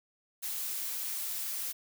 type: noise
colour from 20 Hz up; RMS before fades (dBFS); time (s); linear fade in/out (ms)
blue; -36; 0.42-1.73; 20
effects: none